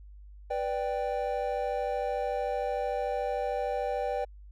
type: chord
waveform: triangle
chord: G major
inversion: first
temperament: equal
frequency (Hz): 493.9 / 587.3 / 784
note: B4 / D5 / G5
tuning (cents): 0 / 0 / 0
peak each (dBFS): -31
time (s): 0.5-4.25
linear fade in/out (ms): 10
effects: added 50 Hz sine -46 dBFS peak until 4.51 s